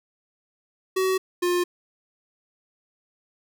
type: tone pair in turn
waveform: square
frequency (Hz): 376.9 / 354.3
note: F#4 / F4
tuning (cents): +32 / +25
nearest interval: minor second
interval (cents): 107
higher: first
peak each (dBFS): -21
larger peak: neither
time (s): 0.96-1.18 / 1.42-1.64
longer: neither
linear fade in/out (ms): 10
effects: none